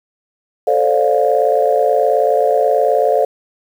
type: chord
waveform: sine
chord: D minor seventh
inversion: second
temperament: just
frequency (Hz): 440.5 / 528.6 / 587.3 / 704.8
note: A4 / C5 / D5 / F5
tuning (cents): +2 / +18 / 0 / +16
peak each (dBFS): -16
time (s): 0.67-3.25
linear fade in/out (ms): 5
effects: tanh soft clip ceiling 0 dBFS + 7-bit